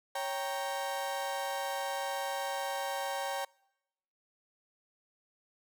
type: chord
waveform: 35% pulse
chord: G diminished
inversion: second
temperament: equal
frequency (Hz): 554.4 / 784 / 932.3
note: Db5 / G5 / Bb5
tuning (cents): 0 / 0 / 0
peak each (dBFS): -36 / -35 / -38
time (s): 0.15-3.45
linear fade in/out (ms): 5
effects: noise-tail reverb RT60 0.9 s tail -26 dB re dry